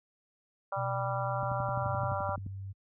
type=harmonic tone; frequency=196 Hz; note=G3; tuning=in tune; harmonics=3 / 4 / 5 / 6 / 7; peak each=-36 / -37 / -38 / -39 / -39 dBFS; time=0.72-2.36 s; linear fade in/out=5 ms
type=tone with vibrato; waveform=sine; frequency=123.47 Hz; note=B2; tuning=in tune; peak=-34 dBFS; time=0.76-2.15 s; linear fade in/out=20 ms; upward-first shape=sine; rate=9.8 Hz; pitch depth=30 cents each way
type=click train; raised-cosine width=5 ms; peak=-27 dBFS; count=13; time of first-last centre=1.43-2.464 s; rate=11.6 Hz
type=tone with pitch glide; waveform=sine; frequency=98 to 97.21 Hz; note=G2 to G2; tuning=0 to -14 cents; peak=-37 dBFS; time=1.81-2.73 s; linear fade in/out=20 ms; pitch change=-14 cents; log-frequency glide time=2.01-2.52 s
effects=high-pass 60 Hz 12 dB/octave